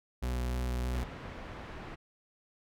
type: tone with vibrato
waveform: 40% pulse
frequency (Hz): 61.74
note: B1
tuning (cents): 0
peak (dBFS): -30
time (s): 0.22-1.04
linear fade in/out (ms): 10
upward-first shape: square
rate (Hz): 3.2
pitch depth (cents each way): 11
type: low-pass noise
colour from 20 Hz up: pink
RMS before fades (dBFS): -44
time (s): 0.93-1.96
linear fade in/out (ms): 20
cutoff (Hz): 2200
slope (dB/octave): 12
effects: none